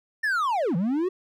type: linear two-way sweep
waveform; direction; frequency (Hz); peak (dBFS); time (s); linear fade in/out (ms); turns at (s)
triangle; down then up; 1820 to 157.2 to 385.1; -20; 0.23-1.09; 10; 0.76
effects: none